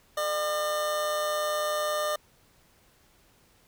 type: tone with amplitude modulation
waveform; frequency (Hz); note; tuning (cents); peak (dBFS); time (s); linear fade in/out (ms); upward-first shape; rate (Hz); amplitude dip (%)
25% pulse; 603; D5; +46; -21; 0.17-2.16; 5; sine; 170; 40
effects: pink hiss -62 dBFS RMS until 3.67 s